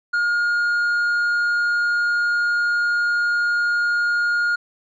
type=tone with tanh clipping; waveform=sine; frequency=1424 Hz; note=F6; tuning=33 cents sharp; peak=-18 dBFS; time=0.13-4.56 s; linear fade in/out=10 ms; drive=4 dB; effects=none